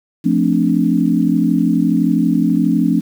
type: chord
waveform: sine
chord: D minor seventh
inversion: first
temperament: equal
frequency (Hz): 174.61 / 220 / 261.6 / 293.7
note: F3 / A3 / C4 / D4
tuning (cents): 0 / 0 / 0 / 0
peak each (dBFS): -17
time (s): 0.24-3.01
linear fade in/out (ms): 20
effects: 7-bit